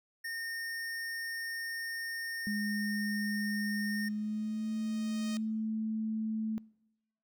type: tone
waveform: square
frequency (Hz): 1831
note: A#6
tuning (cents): -32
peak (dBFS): -37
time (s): 0.24-4.09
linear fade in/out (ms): 10
type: tone with pitch glide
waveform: sine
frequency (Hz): 207.7 to 219.3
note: G#3 to A3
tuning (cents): 0 to -6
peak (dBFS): -32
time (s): 2.47-6.58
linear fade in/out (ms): 0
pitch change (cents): +94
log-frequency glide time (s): 3.87-4.71
type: tone with exponential growth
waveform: 5% pulse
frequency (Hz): 622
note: D#5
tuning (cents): -1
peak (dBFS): -30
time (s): 3.43-5.37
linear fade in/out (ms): 0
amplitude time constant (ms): 420
effects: noise-tail reverb RT60 0.9 s tail -25 dB re dry